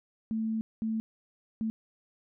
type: tone bursts at uneven times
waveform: sine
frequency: 221.6 Hz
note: A3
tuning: 13 cents sharp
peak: -28 dBFS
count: 3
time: 0.31-0.61 / 0.82-1 / 1.61-1.7 s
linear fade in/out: 0 ms
effects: none